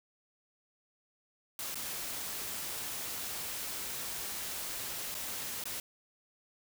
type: noise with dropouts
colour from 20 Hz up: white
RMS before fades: -39 dBFS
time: 1.59-5.8 s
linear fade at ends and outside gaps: 1 ms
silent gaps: 1.745-1.755 / 5.144-5.15 / 5.639-5.655 s
effects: none